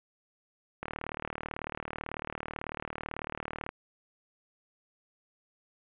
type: click train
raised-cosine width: 0.5 ms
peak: -20 dBFS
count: 110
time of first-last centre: 0.83-3.691 s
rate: 38.1 Hz
effects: resampled to 8000 Hz + 10-bit